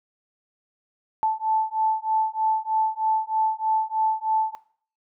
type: beating tone pair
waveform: sine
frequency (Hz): 875 / 878.2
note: A5 / A5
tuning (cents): -10 / -4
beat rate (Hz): 3.2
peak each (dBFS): -24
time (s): 1.23-4.55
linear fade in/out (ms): 0
effects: noise-tail reverb RT60 0.5 s tail -18 dB re dry